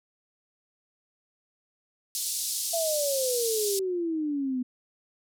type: band-pass noise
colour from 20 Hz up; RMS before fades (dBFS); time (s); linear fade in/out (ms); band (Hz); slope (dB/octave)
white; -31; 2.15-3.79; 0; 4100 to 12000; 24
type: exponential sweep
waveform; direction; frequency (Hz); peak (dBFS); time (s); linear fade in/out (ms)
sine; down; 679 to 246.9; -26; 2.73-4.63; 10
effects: none